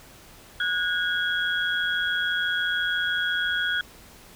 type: tone cluster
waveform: sine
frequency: 1458 / 1632 / 3321 Hz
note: F#6 / G#6 / G#7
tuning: -26 / -31 / -1 cents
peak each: -25 / -29 / -29 dBFS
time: 0.6-3.81 s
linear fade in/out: 2 ms
effects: pink hiss -49 dBFS RMS until 4.35 s